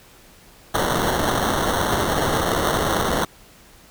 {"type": "noise with sample-and-hold", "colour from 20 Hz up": "violet", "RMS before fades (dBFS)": -21, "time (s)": [0.74, 3.25], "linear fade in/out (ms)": 5, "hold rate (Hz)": 2450, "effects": ["pink hiss -49 dBFS RMS until 3.9 s"]}